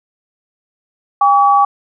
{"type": "tone pair together", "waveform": "sine", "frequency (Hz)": [805.4, 1139], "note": ["G5", "C#6"], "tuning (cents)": [47, 47], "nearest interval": "tritone", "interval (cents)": 600, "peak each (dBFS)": -10, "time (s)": [1.21, 1.65], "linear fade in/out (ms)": 5, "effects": []}